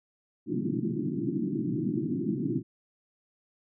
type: band-pass noise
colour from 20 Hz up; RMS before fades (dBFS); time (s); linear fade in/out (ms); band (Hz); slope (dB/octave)
white; -30; 0.46-2.63; 50; 120 to 360; 96
effects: none